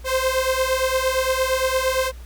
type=beating tone pair; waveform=sawtooth; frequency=517 / 525.7 Hz; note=C5 / C5; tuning=-21 / +8 cents; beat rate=8.7 Hz; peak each=-18 dBFS; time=0.04-2.12 s; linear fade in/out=50 ms; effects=added 60 Hz sine -35 dBFS peak until 2.25 s + pink hiss -50 dBFS RMS until 2.25 s